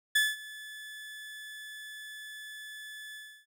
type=tone with ADSR envelope; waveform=30% pulse; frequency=1728 Hz; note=A6; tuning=32 cents flat; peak=-19 dBFS; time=0.15-3.46 s; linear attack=8 ms; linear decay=200 ms; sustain=-21 dB; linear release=310 ms; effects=none